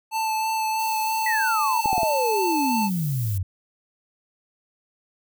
square tone with vibrato, 880 Hz, A5, in tune, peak -23 dBFS, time 0.11-2.9 s, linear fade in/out 50 ms, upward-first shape sine, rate 3.1 Hz, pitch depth 14 cents each way
violet noise, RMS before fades -36 dBFS, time 0.79-3.38 s, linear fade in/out 5 ms
sine exponential sweep, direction down, 1994 to 89 Hz, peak -22 dBFS, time 1.26-3.43 s, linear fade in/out 5 ms
clicks, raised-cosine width 2 ms, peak -17 dBFS, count 4, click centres 1.858 / 1.93 / 1.98 / 2.032 s
effects none

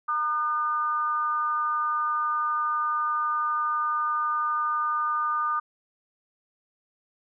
sine tone with amplitude modulation, 1213 Hz, D#6, 44 cents flat, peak -20 dBFS, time 0.08-5.6 s, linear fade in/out 10 ms, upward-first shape sine, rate 286 Hz, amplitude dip 70%, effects none

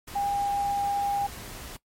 sine tone in noise, 805 Hz, G5, 46 cents sharp, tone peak -24 dBFS, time 0.15-1.27 s, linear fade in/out 10 ms, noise pink, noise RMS -41 dBFS, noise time 0.07-1.77 s, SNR +14 dB, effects noise-tail reverb RT60 0.1 s tail -19 dB re dry + MP3 64 kbps

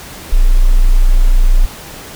sine tone, 30 Hz, B0, 49 cents flat, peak -4 dBFS, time 0.32-1.66 s, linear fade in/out 10 ms, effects pink hiss -31 dBFS RMS until 2.15 s

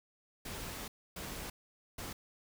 pink noise bursts at uneven times, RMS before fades -43 dBFS, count 3, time 0.45-0.88 / 1.16-1.5 / 1.98-2.13 s, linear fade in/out 5 ms, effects none

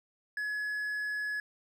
triangle tone, 1694 Hz, G#6, 34 cents sharp, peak -30 dBFS, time 0.37-1.4 s, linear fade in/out 2 ms, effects none

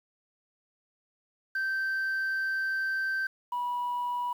sine tone pair in turn, 1557 / 974.4 Hz, G6 / B5, -12 / -24 cents, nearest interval minor sixth, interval 812 cents, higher first, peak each -25 / -27 dBFS, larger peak first, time 1.55-3.27 / 3.52-4.33 s, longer first, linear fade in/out 5 ms, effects tanh soft clip ceiling -26 dBFS + 9-bit

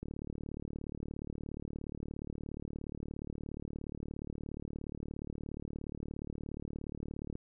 click train, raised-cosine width 3 ms, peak -28 dBFS, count 272, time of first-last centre 0.03-7.354 s, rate 37 Hz, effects none

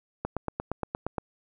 click train, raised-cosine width 1 ms, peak -15 dBFS, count 9, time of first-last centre 0.25-1.182 s, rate 8.58 Hz, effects none

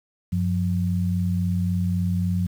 sine tone pair together, 94.5 / 178.16 Hz, F#2 / F3, +37 / +35 cents, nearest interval major seventh, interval 1098 cents, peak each -23 dBFS, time 0.32-2.47 s, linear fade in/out 10 ms, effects 8-bit

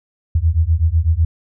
sine beating tone pair, 77.78 / 85.78 Hz, D#2 / F2, 0 / -31 cents, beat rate 8 Hz, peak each -15 dBFS, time 0.35-1.25 s, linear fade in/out 5 ms, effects none

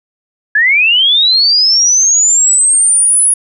sine linear sweep, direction up, 1661.2 to 10430 Hz, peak -6 dBFS, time 0.55-3.34 s, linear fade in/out 5 ms, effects none

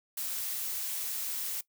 blue noise, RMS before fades -35 dBFS, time 0.17-1.61 s, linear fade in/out 5 ms, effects noise-tail reverb RT60 0.1 s tail -19 dB re dry

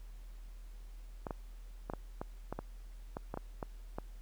clicks, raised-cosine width 1 ms, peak -24 dBFS, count 12, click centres 1.268 / 1.308 / 1.899 / 1.936 / 2.215 / 2.526 / 2.59 / 3.169 / 3.341 / 3.374 / 3.628 / 3.985 s, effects added 40 Hz sine -46 dBFS peak until 4.21 s + pink hiss -66 dBFS RMS until 4.21 s

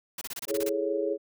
white noise bursts, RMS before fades -36 dBFS, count 9, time 0.18-0.694 s, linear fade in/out 5 ms, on 34 ms, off 26 ms
sine chord, A major seventh, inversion second, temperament equal, 329.6 / 415.3 / 440 / 554.4 Hz, E4 / G#4 / A4 / C#5, 0 / 0 / 0 / 0 cents, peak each -33 / -29 / -35 / -31 dBFS, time 0.47-1.18 s, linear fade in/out 50 ms
effects none

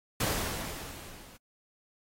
pink noise with level ramp, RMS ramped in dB -29 to -54 dBFS, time 0.2-1.37 s, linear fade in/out 5 ms, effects AAC 48 kbps

